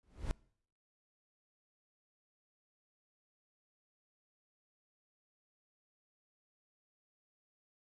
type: noise with exponential growth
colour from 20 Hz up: brown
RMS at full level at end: -34 dBFS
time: 0.03-0.31 s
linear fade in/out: 0 ms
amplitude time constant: 59 ms
effects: noise-tail reverb RT60 0.6 s tail -24 dB re dry + resampled to 24000 Hz